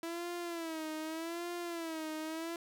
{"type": "tone with vibrato", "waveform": "sawtooth", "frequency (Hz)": 329.6, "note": "E4", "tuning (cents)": 0, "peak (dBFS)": -34, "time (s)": [0.03, 2.56], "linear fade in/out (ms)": 2, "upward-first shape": "sine", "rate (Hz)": 0.83, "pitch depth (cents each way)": 98, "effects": []}